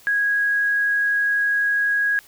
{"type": "tone", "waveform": "sine", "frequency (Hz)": 1652, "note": "G#6", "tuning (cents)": -10, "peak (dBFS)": -17, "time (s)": [0.07, 2.19], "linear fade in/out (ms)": 0, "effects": ["white hiss -50 dBFS RMS until 2.27 s"]}